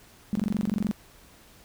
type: tone bursts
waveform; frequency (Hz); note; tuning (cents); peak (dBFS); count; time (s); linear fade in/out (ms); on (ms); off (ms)
sine; 207.7; G#3; 0; -22; 14; 0.33-0.912; 0; 23; 20
effects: pink hiss -54 dBFS RMS until 1.64 s